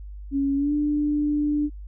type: tone with pitch glide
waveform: sine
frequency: 277.2 to 295.4 Hz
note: C#4 to D4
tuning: 0 to +10 cents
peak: -20 dBFS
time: 0.31-1.7 s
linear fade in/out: 50 ms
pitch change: +110 cents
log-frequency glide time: 0.56-0.73 s
effects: added 50 Hz sine -35 dBFS peak until 1.87 s